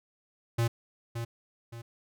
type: tone with echo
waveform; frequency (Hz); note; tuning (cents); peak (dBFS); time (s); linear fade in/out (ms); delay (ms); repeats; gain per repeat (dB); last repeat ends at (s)
square; 116.54; A#2; 0; -25; 0.58-0.68; 10; 570; 2; -8; 1.82
effects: none